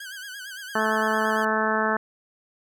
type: tone with vibrato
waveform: sawtooth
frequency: 1568 Hz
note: G6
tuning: in tune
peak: -32 dBFS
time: 0-1.45 s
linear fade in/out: 5 ms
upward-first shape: sine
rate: 8.8 Hz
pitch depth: 100 cents each way
type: harmonic tone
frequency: 218 Hz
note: A3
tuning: 16 cents flat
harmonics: 1 / 2 / 3 / 4 / 5 / 6 / 7 / 8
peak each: -29 / -29 / -29 / -29 / -29 / -29 / -29 / -29 dBFS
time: 0.75-1.97 s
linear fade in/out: 5 ms
effects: none